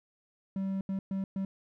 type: tone bursts at uneven times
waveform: triangle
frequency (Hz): 193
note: G3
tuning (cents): -27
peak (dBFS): -28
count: 4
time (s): 0.56-0.81 / 0.89-0.99 / 1.11-1.24 / 1.36-1.45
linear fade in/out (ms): 2
effects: none